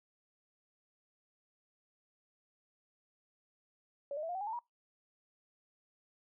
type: tone with pitch steps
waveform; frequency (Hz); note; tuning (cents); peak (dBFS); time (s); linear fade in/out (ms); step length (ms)
sine; 565 / 609.1 / 656.6 / 707.8 / 762.9 / 822.4 / 886.6 / 955.7; C#5 / D#5 / E5 / F5 / G5 / G#5 / A5 / A#5; +33 / -37 / -7 / +23 / -47 / -17 / +13 / +43; -36; 4.11-4.59; 2; 60
effects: noise-tail reverb RT60 0.2 s tail -24 dB re dry